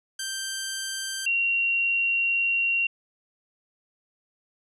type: tone pair in turn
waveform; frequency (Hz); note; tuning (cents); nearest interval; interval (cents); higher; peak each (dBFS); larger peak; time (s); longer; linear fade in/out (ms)
10% pulse / sine; 1568 / 2751; G6 / F7; 0 / -27; minor seventh; 973; second; -21; neither; 0.19-1.26 / 1.26-2.87; second; 5
effects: resampled to 32000 Hz